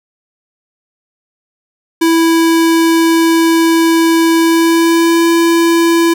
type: tone with pitch glide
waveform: square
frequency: 329.6 to 335 Hz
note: E4 to E4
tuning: 0 to +28 cents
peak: -8 dBFS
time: 2.01-6.14 s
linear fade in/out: 10 ms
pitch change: +28 cents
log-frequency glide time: 4.38-5.29 s
effects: none